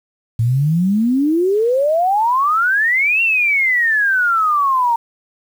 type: exponential two-way sweep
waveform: sine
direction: up then down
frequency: 110 to 2758 to 915 Hz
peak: -12 dBFS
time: 0.39-4.96 s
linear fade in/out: 5 ms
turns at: 3.22 s
effects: 7-bit